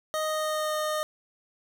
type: tone with pitch glide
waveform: 25% pulse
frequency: 622.3 to 613.7 Hz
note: D#5 to D#5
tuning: 0 to -24 cents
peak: -23 dBFS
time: 0.14-1.03 s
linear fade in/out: 0 ms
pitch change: -24 cents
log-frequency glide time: 0.25-0.75 s
effects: none